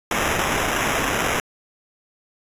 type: noise with sample-and-hold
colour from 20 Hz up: white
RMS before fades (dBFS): -22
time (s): 0.11-1.4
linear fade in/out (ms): 2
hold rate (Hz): 4410
effects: resampled to 32000 Hz